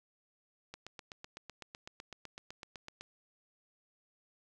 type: click train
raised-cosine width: 0.2 ms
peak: -28 dBFS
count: 19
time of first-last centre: 0.74-3.01 s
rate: 7.93 Hz
effects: none